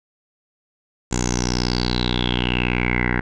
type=tone with low-pass filter sweep; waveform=10% pulse; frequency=61 Hz; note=B1; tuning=21 cents flat; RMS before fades=-21 dBFS; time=1.11-3.21 s; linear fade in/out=10 ms; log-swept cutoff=7200 to 1800 Hz; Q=9; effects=none